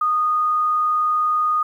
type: tone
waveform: sine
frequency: 1234 Hz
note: D#6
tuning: 15 cents flat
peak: -16 dBFS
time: 0.01-1.63 s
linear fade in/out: 5 ms
effects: 9-bit